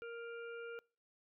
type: harmonic tone with a mistuned harmonic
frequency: 466.7 Hz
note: A#4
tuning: 2 cents sharp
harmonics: 1 / 3 / 5 / 6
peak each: -45 / -50 / -58 / -61 dBFS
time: 0.02-0.79 s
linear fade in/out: 0 ms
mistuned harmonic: 5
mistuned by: +28 cents
effects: noise-tail reverb RT60 0.4 s tail -26 dB re dry